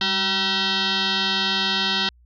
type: tone with frequency modulation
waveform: sine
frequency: 198.3 Hz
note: G3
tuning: 20 cents sharp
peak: -19 dBFS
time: 0.01-2.09 s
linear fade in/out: 2 ms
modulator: 575 Hz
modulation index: 7.6
effects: added 60 Hz sine -51 dBFS peak until 2.25 s